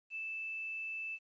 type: tone with quantisation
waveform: sine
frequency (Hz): 2637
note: E7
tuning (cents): 0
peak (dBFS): -38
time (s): 0.1-1.19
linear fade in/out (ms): 50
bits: 11
effects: resampled to 16000 Hz